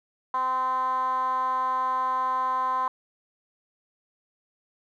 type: tone with band-pass filter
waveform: 10% pulse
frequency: 257.9 Hz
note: C4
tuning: 25 cents flat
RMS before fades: -26 dBFS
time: 0.34-2.88 s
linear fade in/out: 2 ms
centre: 1000 Hz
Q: 7.5
effects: none